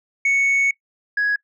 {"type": "tone pair in turn", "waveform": "sine", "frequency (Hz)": [2217, 1666.6], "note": ["C#7", "G#6"], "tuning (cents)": [0, 6], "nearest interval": "perfect fourth", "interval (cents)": 494, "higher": "first", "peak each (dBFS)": [-12, -15], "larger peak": "first", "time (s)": [[0.25, 0.71], [1.17, 1.36]], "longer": "first", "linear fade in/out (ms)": 5, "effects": ["noise-tail reverb RT60 0.1 s tail -24 dB re dry", "tanh soft clip ceiling -14 dBFS"]}